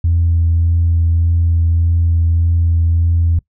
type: tone with vibrato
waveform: sine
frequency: 83.9 Hz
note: E2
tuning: 31 cents sharp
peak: -9 dBFS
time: 0.04-3.39 s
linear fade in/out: 5 ms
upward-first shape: triangle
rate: 1.7 Hz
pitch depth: 15 cents each way
effects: noise-tail reverb RT60 0.1 s tail -23 dB re dry + tanh soft clip ceiling -6 dBFS